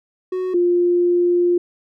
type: tone pair in turn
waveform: triangle / sine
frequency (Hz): 369.4 / 351.3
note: F#4 / F4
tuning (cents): -3 / +10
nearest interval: minor second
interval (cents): 87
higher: first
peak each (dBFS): -18 / -13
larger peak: second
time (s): 0.32-0.54 / 0.54-1.58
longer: second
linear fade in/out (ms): 5
effects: none